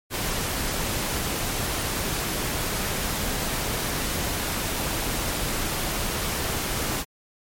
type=noise; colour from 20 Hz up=pink; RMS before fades=-27 dBFS; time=0.1-7.05 s; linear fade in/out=50 ms; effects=MP3 64 kbps